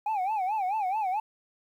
sine tone with vibrato, 803 Hz, G5, 41 cents sharp, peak -23 dBFS, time 0.06-1.2 s, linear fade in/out 5 ms, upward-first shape sine, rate 4.6 Hz, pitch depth 170 cents each way, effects tanh soft clip ceiling -25 dBFS + 10-bit

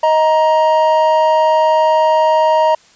triangle tone pair together, 627 / 939.4 Hz, D#5 / A#5, +13 / +13 cents, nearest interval perfect fifth, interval 700 cents, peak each -10 dBFS, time 0.03-2.75 s, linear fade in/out 5 ms, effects white hiss -48 dBFS RMS until 2.95 s + resampled to 16000 Hz

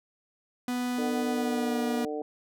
45% pulse tone with pitch glide, 247.3 to 241 Hz, B3 to B3, +3 to -42 cents, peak -28 dBFS, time 0.68-2.05 s, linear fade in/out 2 ms, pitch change -45 cents, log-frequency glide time 1.29-1.78 s
harmonic tone, 150 Hz, D3, 37 cents sharp, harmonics 2 / 3 / 4 / 5, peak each -36 / -33 / -39 / -39 dBFS, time 0.98-2.22 s, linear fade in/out 2 ms
effects none

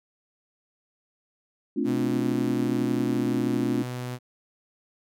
sine chord, D minor seventh, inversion second, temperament equal, 220 / 261.6 / 293.7 / 349.2 Hz, A3 / C4 / D4 / F4, 0 / 0 / 0 / 0 cents, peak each -29 / -28 / -28 / -30 dBFS, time 1.76-3.83 s, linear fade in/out 10 ms
sawtooth tone with pitch glide, 126.9 to 124.43 Hz, B2 to B2, +47 to +13 cents, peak -27 dBFS, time 1.84-4.19 s, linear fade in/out 50 ms, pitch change -34 cents, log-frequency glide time 2-3.82 s
effects none

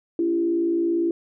sine tone with frequency modulation, 337.5 Hz, E4, 41 cents sharp, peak -19 dBFS, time 0.19-1.11 s, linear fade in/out 2 ms, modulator 57.8 Hz, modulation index 0.52, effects none

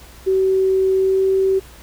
sine tone with pitch glide, 380.6 to 383.5 Hz, F#4 to G4, +49 to -38 cents, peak -13 dBFS, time 0.26-1.6 s, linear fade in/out 20 ms, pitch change +13 cents, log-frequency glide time 0.94-1.26 s, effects added 60 Hz sine -43 dBFS peak until 1.82 s + pink hiss -44 dBFS RMS until 1.82 s

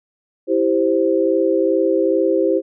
sine chord, C major, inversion first, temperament equal, 329.6 / 392 / 523.3 Hz, E4 / G4 / C5, 0 / 0 / 0 cents, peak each -18 dBFS, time 0.47-2.62 s, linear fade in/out 50 ms, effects none

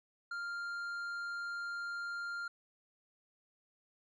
sine tone with tanh clipping, 1396.9 Hz, F6, in tune, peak -39 dBFS, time 0.31-2.48 s, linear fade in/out 5 ms, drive 7 dB, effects none

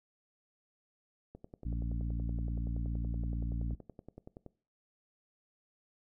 click train, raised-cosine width 2 ms, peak -34 dBFS, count 34, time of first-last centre 1.35-4.463 s, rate 10.6 Hz
harmonic tone, 57.6 Hz, A#1, 20 cents flat, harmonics 1 / 2 / 3 / 4 / 5, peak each -34 / -40 / -44 / -46 / -48 dBFS, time 1.65-3.75 s, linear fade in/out 5 ms
effects noise-tail reverb RT60 0.4 s tail -21 dB re dry

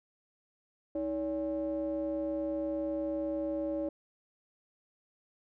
triangle ring-modulated tone, 125.8 Hz, B2, 32 cents sharp, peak -26 dBFS, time 0.95-3.89 s, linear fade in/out 5 ms, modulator 443 Hz, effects none

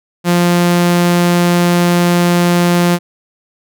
sawtooth tone, 174.7 Hz, F3, 1 cent sharp, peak -5 dBFS, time 0.24-2.99 s, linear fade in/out 50 ms, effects none

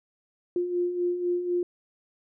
sine beating tone pair, 350.1 / 354.1 Hz, F4 / F4, +4 / +24 cents, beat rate 4 Hz, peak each -33 / -25 dBFS, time 0.56-1.63 s, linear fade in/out 2 ms, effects none

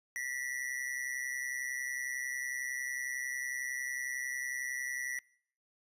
square tone with amplitude modulation, 1947 Hz, B6, 25 cents flat, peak -33 dBFS, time 0.16-5.19 s, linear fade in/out 0 ms, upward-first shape sine, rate 131 Hz, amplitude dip 75%, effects noise-tail reverb RT60 0.6 s tail -25 dB re dry + resampled to 32000 Hz

